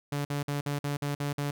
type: tone bursts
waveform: sawtooth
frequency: 143.8 Hz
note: D3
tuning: 36 cents flat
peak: -25 dBFS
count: 8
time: 0.12-1.51 s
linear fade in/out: 5 ms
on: 130 ms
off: 50 ms
effects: none